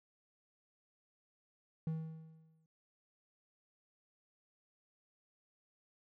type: tone with exponential decay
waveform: triangle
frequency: 160 Hz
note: D#3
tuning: 49 cents sharp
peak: -31 dBFS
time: 1.87-2.66 s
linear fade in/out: 2 ms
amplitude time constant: 170 ms
effects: none